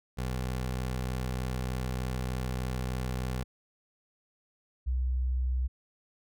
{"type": "tone pair in turn", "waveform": ["20% pulse", "sine"], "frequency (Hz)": [63.3, 63.3], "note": ["B1", "B1"], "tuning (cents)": [43, 43], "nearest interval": "unison", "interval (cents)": 0, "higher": "neither", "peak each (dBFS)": -26, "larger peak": "neither", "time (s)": [[0.17, 3.44], [4.86, 5.68]], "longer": "first", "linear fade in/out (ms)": 20, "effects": []}